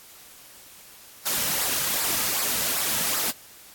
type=noise with flanger; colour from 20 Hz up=white; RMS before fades=-25 dBFS; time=1.25-3.32 s; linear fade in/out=20 ms; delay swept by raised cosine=0.31 to 2.81 ms; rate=2.6 Hz; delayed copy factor=-0.55; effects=white hiss -48 dBFS RMS until 3.74 s + AAC 64 kbps